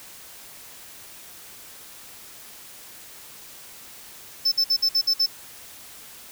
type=tone bursts; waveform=triangle; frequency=5274 Hz; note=E8; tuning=in tune; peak=-16 dBFS; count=7; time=4.45-5.263 s; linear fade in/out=10 ms; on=69 ms; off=55 ms; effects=white hiss -44 dBFS RMS until 6.31 s